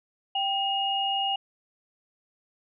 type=tone pair together; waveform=sine; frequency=784 / 2862 Hz; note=G5 / F7; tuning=0 / +42 cents; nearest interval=octave + minor seventh; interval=2242 cents; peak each=-27 dBFS; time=0.35-1.36 s; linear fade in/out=5 ms; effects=none